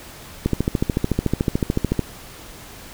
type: click train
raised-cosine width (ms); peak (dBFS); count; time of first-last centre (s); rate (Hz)
3; -5; 22; 0.46-1.993; 13.7
effects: pink hiss -40 dBFS RMS until 2.93 s